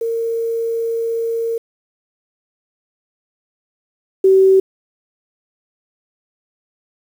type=tone pair in turn; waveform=sine; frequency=458.8 / 382.6 Hz; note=A#4 / G4; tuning=-28 / -42 cents; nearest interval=minor third; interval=314 cents; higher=first; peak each=-17 / -7 dBFS; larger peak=second; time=0.01-1.58 / 4.24-4.6 s; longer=first; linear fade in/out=5 ms; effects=7-bit